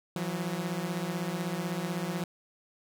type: beating tone pair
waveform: sawtooth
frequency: 166.8 / 182.8 Hz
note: E3 / F#3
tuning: +21 / -21 cents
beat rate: 16 Hz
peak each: -30 dBFS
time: 0.16-2.24 s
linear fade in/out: 2 ms
effects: none